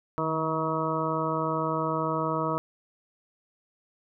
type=harmonic tone with a mistuned harmonic; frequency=159.6 Hz; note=D#3; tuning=44 cents sharp; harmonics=1 / 2 / 3 / 4 / 6 / 7 / 8; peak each=-33 / -33 / -33 / -33 / -33 / -33 / -33 dBFS; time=0.18-2.58 s; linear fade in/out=0 ms; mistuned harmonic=1; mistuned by=-36 cents; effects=none